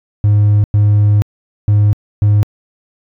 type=tone bursts at uneven times; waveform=triangle; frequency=103.8 Hz; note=G#2; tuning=in tune; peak=-4 dBFS; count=4; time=0.24-0.64 / 0.74-1.22 / 1.68-1.93 / 2.22-2.43 s; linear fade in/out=0 ms; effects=tanh soft clip ceiling -1 dBFS